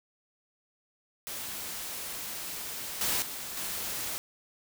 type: noise with level steps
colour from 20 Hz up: white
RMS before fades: -38 / -29 / -39 / -35 dBFS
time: 1.27-4.18 s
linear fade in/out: 0 ms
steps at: 3.01 / 3.22 / 3.57 s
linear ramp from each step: 2 ms
effects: none